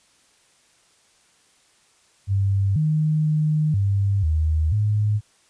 sine tone with pitch steps, 98.4 / 154.5 / 153.5 / 99.4 / 78.4 / 105.3 Hz, G2 / D#3 / D#3 / G2 / D#2 / G#2, +7 / -12 / -23 / +25 / +14 / +24 cents, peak -17 dBFS, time 2.27-5.21 s, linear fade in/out 50 ms, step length 490 ms, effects white hiss -59 dBFS RMS until 5.49 s + resampled to 22050 Hz

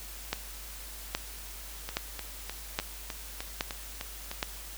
two click trains, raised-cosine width 0.2 ms, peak -18 / -11 dBFS, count 9 / 6, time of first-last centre 1.89-4.314 / 0.33-4.428 s, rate 3.3 / 1.22 Hz, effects added 50 Hz sine -45 dBFS peak until 4.77 s + white hiss -45 dBFS RMS until 4.77 s

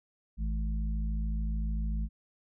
harmonic tone, 53.6 Hz, A1, 45 cents flat, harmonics 1 / 3 / 4, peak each -29 / -40 / -41 dBFS, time 0.37-2.09 s, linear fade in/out 50 ms, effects none

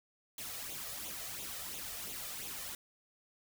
white noise with flanger, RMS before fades -43 dBFS, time 0.38-2.75 s, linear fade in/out 2 ms, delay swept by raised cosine 0.29 to 1.69 ms, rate 2.9 Hz, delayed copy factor +0.6, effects none

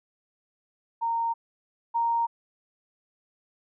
sine tone pair in turn, 923 / 930 Hz, A#5 / A#5, -17 / -4 cents, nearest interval unison, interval 13 cents, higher second, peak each -24 / -22 dBFS, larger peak second, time 1.01-1.34 / 1.94-2.27 s, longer neither, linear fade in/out 20 ms, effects none

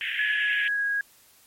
pink band-pass noise, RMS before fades -30 dBFS, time 0.01-0.68 s, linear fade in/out 0 ms, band 1600 to 3200 Hz, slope 96 dB/octave
sine tone with pitch glide, 1700 to 1645.9 Hz, G#6 to G#6, +40 to -16 cents, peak -23 dBFS, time 0.19-1.01 s, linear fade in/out 2 ms, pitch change -56 cents, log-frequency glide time 0.29-0.86 s
effects white hiss -57 dBFS RMS until 1.46 s + MP3 64 kbps

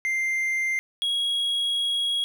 triangle tone pair in turn, 2093 / 3311 Hz, C7 / G#7, 0 / -6 cents, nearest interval minor sixth, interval 794 cents, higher second, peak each -21 dBFS, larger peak neither, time 0.05-0.79 / 1.02-2.24 s, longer second, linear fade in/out 0 ms, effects none

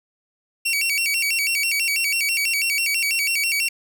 sawtooth tone with vibrato, 2489 Hz, D#7, in tune, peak -16 dBFS, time 0.65-3.69 s, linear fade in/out 10 ms, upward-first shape square, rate 6.1 Hz, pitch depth 160 cents each way, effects none

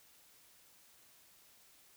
silence, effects white hiss -64 dBFS RMS until 1.96 s

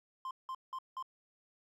triangle tone bursts, 1046.5 Hz, C6, in tune, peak -36 dBFS, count 4, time 0.25-1.026 s, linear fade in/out 2 ms, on 59 ms, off 180 ms, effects none

